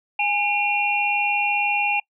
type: tone cluster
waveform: sine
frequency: 824 / 2406 / 2740 Hz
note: G#5 / D7 / F7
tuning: -14 / +41 / -34 cents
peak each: -23 dBFS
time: 0.19-2 s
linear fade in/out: 5 ms
effects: noise-tail reverb RT60 0.1 s tail -25 dB re dry